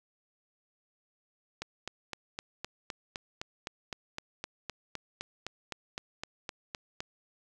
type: click train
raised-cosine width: 0.2 ms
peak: -19 dBFS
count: 22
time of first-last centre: 1.62-7.005 s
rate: 3.9 Hz
effects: none